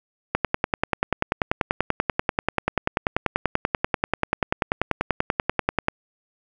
click train, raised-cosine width 0.5 ms, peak -4 dBFS, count 58, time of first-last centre 0.35-5.884 s, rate 10.3 Hz, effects none

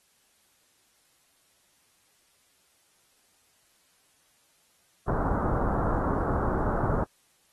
pink low-pass noise, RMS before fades -27 dBFS, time 5.08-7.04 s, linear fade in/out 2 ms, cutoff 1400 Hz, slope 48 dB/octave, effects white hiss -66 dBFS RMS until 7.52 s + AAC 32 kbps

